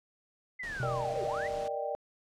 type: linear two-way sweep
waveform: sine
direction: down then up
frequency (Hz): 2067 to 352.1 to 2067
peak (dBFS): -36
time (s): 0.59-1.48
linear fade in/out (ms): 10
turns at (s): 1.23
type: noise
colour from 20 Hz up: pink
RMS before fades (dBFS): -46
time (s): 0.63-1.68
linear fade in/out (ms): 2
type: tone with exponential decay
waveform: triangle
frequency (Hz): 126.8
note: B2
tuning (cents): +46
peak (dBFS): -29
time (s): 0.8-1.77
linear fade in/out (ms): 2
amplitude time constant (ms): 210
type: chord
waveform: sine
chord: Eb major seventh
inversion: second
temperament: equal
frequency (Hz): 466.2 / 587.3 / 622.3 / 784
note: Bb4 / D5 / Eb5 / G5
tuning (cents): 0 / 0 / 0 / 0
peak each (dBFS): -39 / -35 / -40 / -37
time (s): 0.83-1.95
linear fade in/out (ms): 0
effects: low-pass 7000 Hz 12 dB/octave

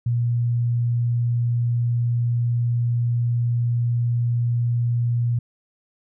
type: tone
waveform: sine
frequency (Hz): 119.3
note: A#2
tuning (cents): +41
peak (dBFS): -18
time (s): 0.06-5.39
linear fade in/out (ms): 5
effects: none

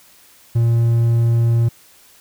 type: tone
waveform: triangle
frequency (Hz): 116.54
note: A#2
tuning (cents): 0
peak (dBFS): -10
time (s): 0.55-1.69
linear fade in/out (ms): 10
effects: white hiss -49 dBFS RMS until 2.2 s

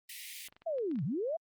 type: high-pass noise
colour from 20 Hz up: pink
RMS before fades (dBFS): -45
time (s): 0.09-0.48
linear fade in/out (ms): 5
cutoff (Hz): 1900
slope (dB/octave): 96
type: clicks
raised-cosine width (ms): 0.3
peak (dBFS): -40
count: 8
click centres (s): 0.485 / 0.525 / 0.565 / 0.62 / 0.784 / 0.914 / 0.957 / 0.989
type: linear two-way sweep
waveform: sine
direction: down then up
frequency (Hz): 686 to 120.6 to 686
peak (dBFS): -31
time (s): 0.66-1.37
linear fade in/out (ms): 10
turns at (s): 1.04
effects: Opus 32 kbps

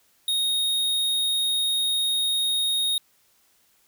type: tone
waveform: square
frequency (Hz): 3729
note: A#7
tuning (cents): 0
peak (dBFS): -22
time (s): 0.28-2.98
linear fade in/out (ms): 2
effects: white hiss -63 dBFS RMS until 3.87 s

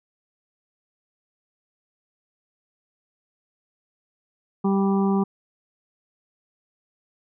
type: harmonic tone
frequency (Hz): 196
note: G3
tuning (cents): 0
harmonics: 1 / 2 / 4 / 5 / 6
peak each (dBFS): -19 / -25 / -31 / -33 / -35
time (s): 4.64-5.24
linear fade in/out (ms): 10
effects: none

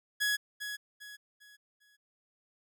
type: tone with echo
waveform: sawtooth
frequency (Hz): 1677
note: G#6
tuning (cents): +16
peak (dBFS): -24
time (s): 0.2-0.37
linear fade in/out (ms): 20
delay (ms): 400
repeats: 4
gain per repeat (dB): -9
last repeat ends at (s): 1.97
effects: none

